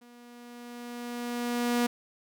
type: tone with level ramp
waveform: sawtooth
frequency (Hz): 240.7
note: B3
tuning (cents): -44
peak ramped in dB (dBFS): -48 to -19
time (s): 0.01-1.87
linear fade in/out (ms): 10
effects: none